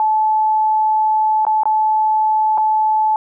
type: tone with dropouts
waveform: sine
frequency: 866 Hz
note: A5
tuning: 28 cents flat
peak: -12 dBFS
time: 0-3.16 s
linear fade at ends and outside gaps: 1 ms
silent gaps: 1.451-1.467 / 1.634-1.655 / 2.576-2.58 s
effects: none